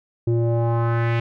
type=tone with low-pass filter sweep; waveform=square; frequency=116.54 Hz; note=A#2; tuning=in tune; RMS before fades=-20 dBFS; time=0.27-1.2 s; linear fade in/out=5 ms; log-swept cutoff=340 to 2600 Hz; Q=2.2; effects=none